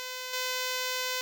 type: tone with level steps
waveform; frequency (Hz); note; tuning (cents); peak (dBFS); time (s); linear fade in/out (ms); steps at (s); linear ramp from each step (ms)
5% pulse; 508; B4; +49; -24 / -18; 0-1.21; 0; 0.33; 5
effects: none